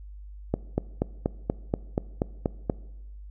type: click train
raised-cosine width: 2 ms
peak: -10 dBFS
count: 10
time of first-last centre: 0.54-2.698 s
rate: 4.17 Hz
effects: noise-tail reverb RT60 1.0 s tail -20 dB re dry + added 50 Hz sine -40 dBFS peak until 3.3 s